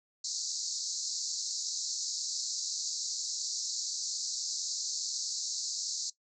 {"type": "band-pass noise", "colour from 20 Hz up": "white", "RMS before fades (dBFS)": -36, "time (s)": [0.24, 6.1], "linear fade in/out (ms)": 5, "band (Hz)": [4100, 7300], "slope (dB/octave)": 96, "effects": ["noise-tail reverb RT60 0.1 s tail -17 dB re dry"]}